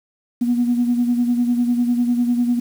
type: beating tone pair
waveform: sine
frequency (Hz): 240.7 / 250.7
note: B3 / B3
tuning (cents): -44 / +26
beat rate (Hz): 10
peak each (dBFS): -15 / -23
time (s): 0.41-2.6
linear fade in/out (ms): 10
effects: tanh soft clip ceiling -9 dBFS + 7-bit